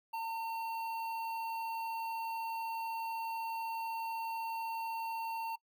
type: tone with notch filter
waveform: square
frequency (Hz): 908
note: A#5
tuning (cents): -46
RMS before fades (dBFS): -38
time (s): 0.13-5.56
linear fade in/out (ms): 10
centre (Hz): 7000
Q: 0.51
effects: noise-tail reverb RT60 0.1 s tail -21 dB re dry